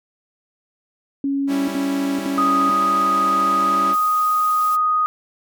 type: tone bursts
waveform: sine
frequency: 277.2 Hz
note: C#4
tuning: in tune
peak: -18 dBFS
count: 3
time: 1.24-2.698 s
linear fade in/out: 2 ms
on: 440 ms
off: 69 ms
type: chord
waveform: sawtooth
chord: C# diminished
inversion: second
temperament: equal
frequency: 196 / 277.2 / 329.6 Hz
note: G3 / C#4 / E4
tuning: 0 / 0 / 0 cents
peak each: -25 / -24 / -26 dBFS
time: 1.47-3.96 s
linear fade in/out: 50 ms
type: tone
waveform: sine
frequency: 1244.5 Hz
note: D#6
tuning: in tune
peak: -15 dBFS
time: 2.38-5.06 s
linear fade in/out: 0 ms
type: noise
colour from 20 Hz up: blue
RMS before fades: -35 dBFS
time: 3.92-4.77 s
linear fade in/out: 20 ms
effects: none